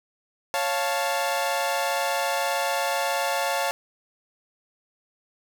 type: chord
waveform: sawtooth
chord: Db augmented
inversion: none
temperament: equal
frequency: 554.4 / 698.5 / 880 Hz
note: Db5 / F5 / A5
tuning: 0 / 0 / 0 cents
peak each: -24 dBFS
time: 0.54-3.71 s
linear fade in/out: 0 ms
effects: none